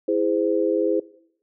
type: chord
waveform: sine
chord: E augmented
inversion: none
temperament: just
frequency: 329.6 / 412 / 515 Hz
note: E4 / G#4 / B#4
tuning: 0 / -14 / -28 cents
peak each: -23 dBFS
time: 0.08-1 s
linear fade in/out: 5 ms
effects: noise-tail reverb RT60 0.7 s tail -20 dB re dry